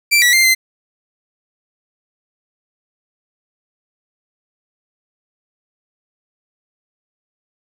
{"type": "tone with pitch steps", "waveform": "sawtooth", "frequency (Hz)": [2345, 1944, 2095, 2070], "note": ["D7", "B6", "C7", "C7"], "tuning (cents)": [-3, -28, 2, -19], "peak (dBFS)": -6, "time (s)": [0.11, 0.55], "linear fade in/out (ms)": 20, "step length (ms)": 110, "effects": []}